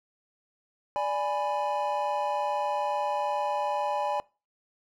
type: chord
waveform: triangle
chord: G# diminished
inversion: second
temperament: equal with one note detuned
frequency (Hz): 587.3 / 830.6 / 992.9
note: D5 / G#5 / B5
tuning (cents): 0 / 0 / +9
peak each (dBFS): -29 / -27 / -31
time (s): 0.96-4.2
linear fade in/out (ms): 0
effects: noise-tail reverb RT60 0.3 s tail -22 dB re dry